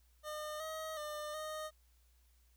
25% pulse tone with pitch steps, 607 / 632 / 601 / 619 Hz, D#5 / D#5 / D5 / D#5, -43 / +27 / +40 / -9 cents, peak -37 dBFS, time 0.23-1.71 s, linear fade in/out 50 ms, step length 370 ms, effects added 60 Hz sine -66 dBFS peak until 2.56 s + white hiss -75 dBFS RMS until 2.56 s

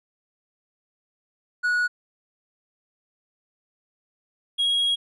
triangle tone pair in turn, 1462 / 3296 Hz, F#6 / G#7, -21 / -14 cents, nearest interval octave + major second, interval 1407 cents, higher second, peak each -18 dBFS, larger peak neither, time 1.63-1.88 / 4.58-4.96 s, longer second, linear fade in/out 20 ms, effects resampled to 24000 Hz

